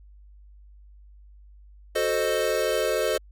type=chord; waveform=square; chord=F# diminished seventh; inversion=none; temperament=equal with one note detuned; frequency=370 / 440 / 523.3 / 616.5 Hz; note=F#4 / A4 / C5 / Eb5; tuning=0 / 0 / 0 / -16 cents; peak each=-32 / -28 / -28 / -28 dBFS; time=1.95-3.18 s; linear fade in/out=10 ms; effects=added 50 Hz sine -47 dBFS peak until 3.31 s + AAC 64 kbps